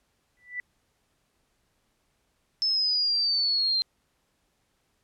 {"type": "tone with exponential growth", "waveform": "sine", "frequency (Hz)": 1975.5, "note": "B6", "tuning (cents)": 0, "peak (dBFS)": -27, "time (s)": [0.37, 0.6], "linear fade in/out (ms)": 1, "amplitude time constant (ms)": 48}
{"type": "exponential sweep", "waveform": "sine", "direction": "down", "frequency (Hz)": [5274, 4131], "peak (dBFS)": -22, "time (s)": [2.62, 3.82], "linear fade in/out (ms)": 0}
{"effects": ["pink hiss -72 dBFS RMS until 5.03 s", "low-pass 12000 Hz 12 dB/octave"]}